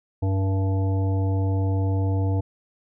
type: harmonic tone with a mistuned harmonic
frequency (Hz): 96.5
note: G2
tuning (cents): -27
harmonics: 1 / 3 / 5 / 7 / 9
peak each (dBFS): -20 / -30 / -34 / -37 / -39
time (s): 0.22-2.41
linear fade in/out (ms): 10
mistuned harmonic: 5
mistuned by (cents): -21
effects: none